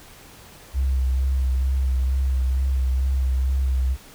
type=tone with vibrato; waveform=sine; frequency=65.41 Hz; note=C2; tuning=in tune; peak=-18 dBFS; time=0.73-3.97 s; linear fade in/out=50 ms; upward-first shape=sine; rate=2.2 Hz; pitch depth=31 cents each way; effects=pink hiss -46 dBFS RMS until 4.14 s